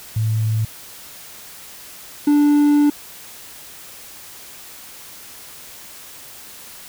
sine / triangle tone pair in turn, 110 / 292.6 Hz, A2 / D4, 0 / -6 cents, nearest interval octave + perfect fourth, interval 1694 cents, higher second, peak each -16 / -9 dBFS, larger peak second, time 0.16-0.65 / 2.27-2.9 s, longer second, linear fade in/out 5 ms, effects white hiss -39 dBFS RMS until 6.88 s

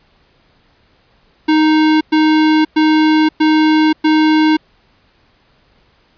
square tone bursts, 310.9 Hz, D#4, 1 cent flat, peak -9 dBFS, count 5, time 1.48-4.57 s, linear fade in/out 10 ms, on 530 ms, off 110 ms, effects pink hiss -54 dBFS RMS until 6.17 s + resampled to 11025 Hz

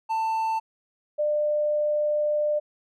triangle / sine tone pair in turn, 890 / 597.8 Hz, A5 / D5, +20 / +31 cents, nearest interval perfect fifth, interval 689 cents, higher first, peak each -21 dBFS, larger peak neither, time 0.09-0.6 / 1.18-2.6 s, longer second, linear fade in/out 20 ms, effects none

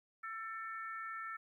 harmonic tone, 445.2 Hz, A4, 20 cents sharp, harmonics 3 / 4 / 5, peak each -43 / -46 / -53 dBFS, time 0.23-1.37 s, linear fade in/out 10 ms, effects 13-bit

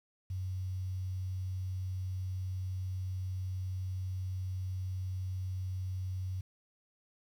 sine tone with quantisation, 93.2 Hz, F#2, 13 cents sharp, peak -34 dBFS, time 0.3-6.41 s, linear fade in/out 5 ms, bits 10, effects none

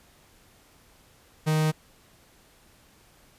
45% pulse tone, 155.56 Hz, D#3, in tune, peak -21 dBFS, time 1.46-1.72 s, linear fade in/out 20 ms, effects pink hiss -58 dBFS RMS until 3.38 s + resampled to 32000 Hz

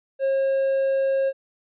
triangle tone, 540 Hz, C#5, 45 cents flat, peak -17 dBFS, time 0.19-1.33 s, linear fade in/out 50 ms, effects resampled to 8000 Hz

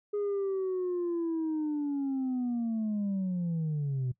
sine linear sweep, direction down, 415.3 to 123.47 Hz, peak -26 dBFS, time 0.13-4.12 s, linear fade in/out 10 ms, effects noise-tail reverb RT60 0.1 s tail -20 dB re dry + tanh soft clip ceiling -27 dBFS

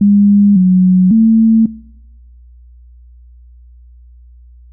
sine tone with pitch steps, 203.1 / 184.1 / 223.5 Hz, G#3 / F#3 / A3, -38 / -8 / +27 cents, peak -5 dBFS, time 0.01-1.66 s, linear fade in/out 5 ms, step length 550 ms, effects noise-tail reverb RT60 1.0 s tail -24 dB re dry + added 60 Hz sine -37 dBFS peak until 4.72 s

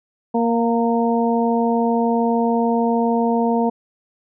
harmonic tone with a mistuned harmonic, 233.1 Hz, A#3, in tune, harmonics 1 / 2 / 3 / 4, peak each -18 / -21 / -23 / -24 dBFS, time 0.34-3.7 s, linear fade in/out 10 ms, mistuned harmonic 4, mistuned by -22 cents, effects none

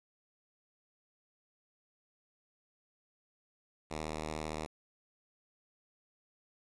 5% pulse tone with vibrato, 77.6 Hz, D#2, 4 cents flat, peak -26 dBFS, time 3.9-4.67 s, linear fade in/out 20 ms, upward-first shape triangle, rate 13 Hz, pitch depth 20 cents each way, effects resampled to 22050 Hz + 10-bit

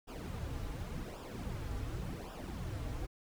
brown noise with flanger, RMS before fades -41 dBFS, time 0.07-3.07 s, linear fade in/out 20 ms, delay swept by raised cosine 0.47 to 5.57 ms, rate 0.89 Hz, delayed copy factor -0.7, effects none

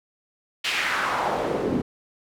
pink noise with band-pass filter sweep, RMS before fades -25 dBFS, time 0.64-1.82 s, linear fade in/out 10 ms, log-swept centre 3000 to 250 Hz, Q 1.9, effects none

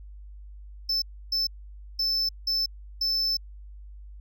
triangle tone bursts at uneven times, 5274 Hz, E8, in tune, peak -22 dBFS, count 5, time 0.89-1.02 / 1.32-1.47 / 1.99-2.29 / 2.47-2.66 / 3.01-3.37 s, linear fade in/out 5 ms, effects added 50 Hz sine -41 dBFS peak until 4.2 s

